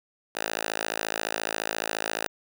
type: tone with high-pass filter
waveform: 5% pulse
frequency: 54.4 Hz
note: A1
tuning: 19 cents flat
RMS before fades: -31 dBFS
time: 0.35-2.28 s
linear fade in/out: 5 ms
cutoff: 700 Hz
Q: 0.65
effects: none